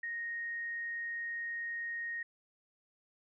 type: tone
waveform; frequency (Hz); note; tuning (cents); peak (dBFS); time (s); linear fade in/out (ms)
sine; 1864.7; A#6; 0; -36; 0.03-2.23; 5
effects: none